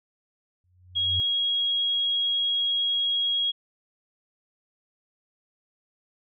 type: tone with exponential growth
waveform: sine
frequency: 90.4 Hz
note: F#2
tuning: 40 cents flat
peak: -26 dBFS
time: 0.64-1.2 s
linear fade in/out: 0 ms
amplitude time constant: 120 ms
type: tone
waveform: sine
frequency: 3297 Hz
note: G#7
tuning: 13 cents flat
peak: -22 dBFS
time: 0.95-3.52 s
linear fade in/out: 20 ms
effects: none

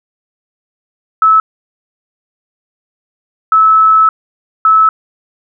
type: tone bursts at uneven times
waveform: sine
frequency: 1302 Hz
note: E6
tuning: 22 cents flat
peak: -4 dBFS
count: 3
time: 1.22-1.4 / 3.52-4.09 / 4.65-4.89 s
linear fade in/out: 2 ms
effects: none

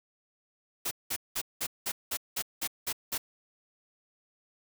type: noise bursts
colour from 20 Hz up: white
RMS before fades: -32 dBFS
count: 10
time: 0.85-3.18 s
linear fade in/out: 10 ms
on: 62 ms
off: 190 ms
effects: none

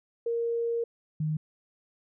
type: tone pair in turn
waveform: sine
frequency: 466.2 / 154.59 Hz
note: A#4 / D#3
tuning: 0 / -11 cents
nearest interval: octave + perfect fifth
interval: 1911 cents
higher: first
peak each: -26 dBFS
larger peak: neither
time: 0.26-0.84 / 1.2-1.37 s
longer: first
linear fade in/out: 5 ms
effects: none

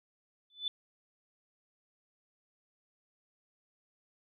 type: tone with exponential growth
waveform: sine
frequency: 3500 Hz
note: A7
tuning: 10 cents flat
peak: -28 dBFS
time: 0.5-0.68 s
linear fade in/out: 2 ms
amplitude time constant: 37 ms
effects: none

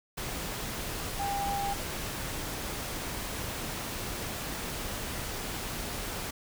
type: tone in noise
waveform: sine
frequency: 800 Hz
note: G5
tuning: 35 cents sharp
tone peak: -30 dBFS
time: 1.19-1.74 s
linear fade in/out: 10 ms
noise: pink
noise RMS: -36 dBFS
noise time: 0.17-6.31 s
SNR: +3 dB
effects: none

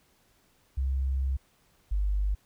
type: tone pair in turn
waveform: sine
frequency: 66.6 / 49.78 Hz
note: C2 / G1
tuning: +31 / +27 cents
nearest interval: perfect fourth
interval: 504 cents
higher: first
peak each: -25 / -24 dBFS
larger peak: second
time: 0.77-1.37 / 1.91-2.35 s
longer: first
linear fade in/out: 10 ms
effects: pink hiss -66 dBFS RMS until 2.45 s

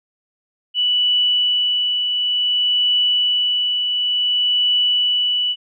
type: tone with tremolo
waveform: sine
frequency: 2960 Hz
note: F#7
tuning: in tune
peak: -13 dBFS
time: 0.74-5.56 s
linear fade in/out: 50 ms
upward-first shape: triangle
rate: 0.56 Hz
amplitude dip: 40%
effects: none

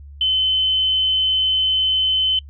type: tone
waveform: sine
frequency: 3054 Hz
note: G7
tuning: 46 cents flat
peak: -15 dBFS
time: 0.21-2.39 s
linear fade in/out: 2 ms
effects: noise-tail reverb RT60 0.1 s tail -25 dB re dry + added 71 Hz sine -36 dBFS peak until 2.49 s

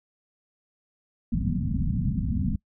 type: low-pass noise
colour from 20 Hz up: white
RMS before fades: -26 dBFS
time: 1.32-2.56 s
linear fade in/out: 5 ms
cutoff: 250 Hz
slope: 96 dB/octave
effects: noise-tail reverb RT60 0.1 s tail -24 dB re dry

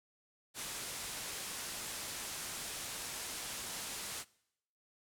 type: low-pass noise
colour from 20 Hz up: white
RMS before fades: -43 dBFS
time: 0.54-4.25 s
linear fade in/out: 50 ms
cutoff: 11000 Hz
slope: 24 dB/octave
effects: noise-tail reverb RT60 0.8 s tail -23 dB re dry

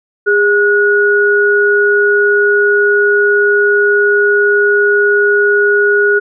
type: tone pair together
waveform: sine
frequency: 408.6 / 1456 Hz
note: G#4 / F#6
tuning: -28 / -28 cents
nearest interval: octave + minor seventh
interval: 2200 cents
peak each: -10 dBFS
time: 0.26-6.2 s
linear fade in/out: 20 ms
effects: none

